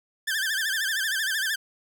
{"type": "tone with vibrato", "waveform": "sawtooth", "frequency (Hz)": 1661, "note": "G#6", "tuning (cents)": 0, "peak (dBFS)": -21, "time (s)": [0.27, 1.56], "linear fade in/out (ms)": 10, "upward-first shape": "sine", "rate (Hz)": 13, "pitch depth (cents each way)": 140, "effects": []}